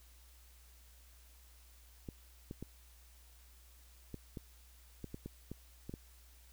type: clicks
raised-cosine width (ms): 3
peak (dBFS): -30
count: 11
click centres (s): 2.088 / 2.511 / 2.626 / 4.143 / 4.372 / 5.043 / 5.144 / 5.26 / 5.516 / 5.895 / 5.939
effects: added 60 Hz sine -59 dBFS peak until 6.52 s + white hiss -65 dBFS RMS until 6.52 s